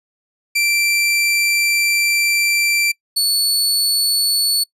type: tone pair in turn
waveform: sawtooth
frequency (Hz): 2349 / 4434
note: D7 / C#8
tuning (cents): 0 / 0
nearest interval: major seventh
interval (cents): 1100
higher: second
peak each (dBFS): -11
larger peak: neither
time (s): 0.55-2.92 / 3.16-4.64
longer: first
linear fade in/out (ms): 10
effects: noise-tail reverb RT60 0.1 s tail -24 dB re dry + resampled to 32000 Hz